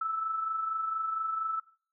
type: tone with amplitude modulation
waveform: sine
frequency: 1314 Hz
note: E6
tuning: 6 cents flat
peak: -27 dBFS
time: 0.01-1.6 s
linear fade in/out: 5 ms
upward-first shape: sine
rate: 24.3 Hz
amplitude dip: 45%
effects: noise-tail reverb RT60 0.5 s tail -21 dB re dry